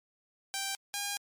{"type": "tone pair in turn", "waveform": "5% pulse", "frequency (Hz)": [784, 809.3], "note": ["G5", "G#5"], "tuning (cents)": [0, -45], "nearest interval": "minor second", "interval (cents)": 55, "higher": "second", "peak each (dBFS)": -21, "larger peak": "neither", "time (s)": [[0.54, 0.75], [0.94, 1.17]], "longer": "second", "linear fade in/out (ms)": 0, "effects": ["MP3 96 kbps"]}